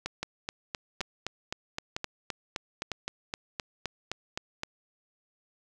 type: two click trains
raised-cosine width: 0.2 ms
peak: -15 / -15 dBFS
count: 18 / 4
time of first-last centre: 0.23-4.634 / 0.06-2.917 s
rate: 3.86 / 1.05 Hz
effects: none